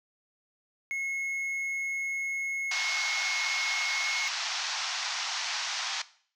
triangle tone, 2175 Hz, C#7, 33 cents flat, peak -28 dBFS, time 0.91-4.28 s, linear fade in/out 0 ms
white band-pass noise, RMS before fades -33 dBFS, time 2.71-6.02 s, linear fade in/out 5 ms, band 720 to 6200 Hz, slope 48 dB/octave
effects noise-tail reverb RT60 0.5 s tail -17 dB re dry

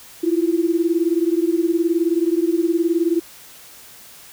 sine beating tone pair, 329.3 / 348.3 Hz, E4 / F4, -2 / -5 cents, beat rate 19 Hz, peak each -18 / -19 dBFS, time 0.23-3.2 s, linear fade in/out 10 ms, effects white hiss -43 dBFS RMS until 4.32 s

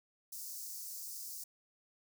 white high-pass noise, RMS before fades -45 dBFS, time 0.32-1.44 s, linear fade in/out 5 ms, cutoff 4800 Hz, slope 48 dB/octave, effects none

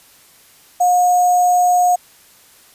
sine tone with sample-and-hold, 717 Hz, F5, 45 cents sharp, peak -10 dBFS, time 0.8-1.96 s, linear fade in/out 10 ms, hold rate 7350 Hz, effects white hiss -48 dBFS RMS until 2.74 s + resampled to 32000 Hz

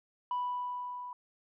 sine tone with level ramp, 987 Hz, B5, 1 cent flat, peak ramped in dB -28 to -40 dBFS, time 0.31-1.13 s, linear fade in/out 2 ms, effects tanh soft clip ceiling -28 dBFS

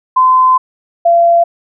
sine tone pair in turn, 1027 / 683.1 Hz, C6 / F5, -33 / -38 cents, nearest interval perfect fifth, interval 705 cents, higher first, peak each -5 dBFS, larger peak neither, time 0.16-0.58 / 1.05-1.44 s, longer first, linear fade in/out 10 ms, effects none

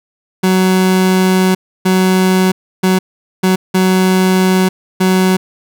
30% pulse tone bursts at uneven times, 186.5 Hz, F#3, 14 cents sharp, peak -6 dBFS, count 6, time 0.43-1.55 / 1.85-2.52 / 2.83-2.99 / 3.43-3.56 / 3.74-4.69 / 5-5.37 s, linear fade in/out 10 ms, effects none

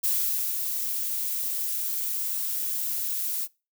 violet noise with ADSR envelope, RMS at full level -24 dBFS, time 0.03-3.48 s, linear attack 16 ms, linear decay 470 ms, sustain -5 dB, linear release 49 ms, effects noise-tail reverb RT60 0.3 s tail -24 dB re dry

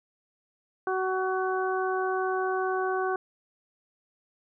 harmonic tone, 375.2 Hz, F#4, 24 cents sharp, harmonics 1 / 2 / 3 / 4, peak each -28 / -31 / -33 / -34 dBFS, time 0.87-3.16 s, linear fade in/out 2 ms, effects none

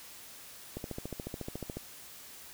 click train, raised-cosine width 2 ms, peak -24 dBFS, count 15, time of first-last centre 0.77-1.77 s, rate 14 Hz, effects white hiss -50 dBFS RMS until 2.53 s

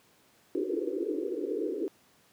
pink band-pass noise, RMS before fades -32 dBFS, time 0.55-1.88 s, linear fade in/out 0 ms, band 290 to 490 Hz, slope 96 dB/octave, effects pink hiss -63 dBFS RMS until 2.32 s + high-pass 150 Hz 12 dB/octave

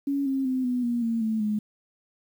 sine tone with pitch steps, 279.7 / 268.8 / 258.3 / 248.2 / 238.5 / 229.2 / 220.2 / 211.6 Hz, C#4 / C4 / C4 / B3 / A#3 / A#3 / A3 / G#3, +16 / +47 / -22 / +9 / +40 / -29 / +2 / +33 cents, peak -23 dBFS, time 0.07-1.59 s, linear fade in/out 5 ms, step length 190 ms, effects 9-bit

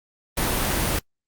pink noise, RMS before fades -23 dBFS, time 0.37-0.99 s, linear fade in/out 5 ms, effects noise-tail reverb RT60 0.1 s tail -25 dB re dry + Opus 32 kbps

